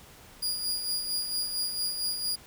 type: tone with tremolo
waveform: sawtooth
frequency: 4857 Hz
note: D#8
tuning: 43 cents flat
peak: -24 dBFS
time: 0.42-2.36 s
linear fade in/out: 10 ms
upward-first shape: sine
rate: 4.4 Hz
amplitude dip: 50%
effects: pink hiss -52 dBFS RMS until 2.46 s